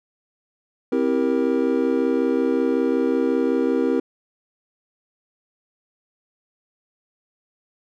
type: chord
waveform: triangle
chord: C dominant seventh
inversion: none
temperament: just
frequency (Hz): 261.6 / 327 / 392.4 / 470.9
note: C4 / E4 / G4 / Bb4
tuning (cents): 0 / -14 / +2 / +18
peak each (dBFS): -20 / -22 / -23 / -21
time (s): 0.92-4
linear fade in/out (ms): 5
effects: none